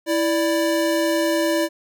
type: tone pair together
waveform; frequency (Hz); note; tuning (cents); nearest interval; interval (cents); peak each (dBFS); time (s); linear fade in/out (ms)
square; 329.6 / 587.3; E4 / D5; 0 / 0; minor seventh; 1000; -21 / -22; 0.06-1.69; 50
effects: none